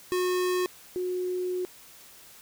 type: tone pair in turn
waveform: square / sine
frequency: 363.4 / 363.4 Hz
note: F#4 / F#4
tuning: -31 / -31 cents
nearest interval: unison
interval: 0 cents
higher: neither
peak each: -25 / -27 dBFS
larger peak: first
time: 0.12-0.66 / 0.96-1.65 s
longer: second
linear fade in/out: 0 ms
effects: white hiss -51 dBFS RMS until 2.41 s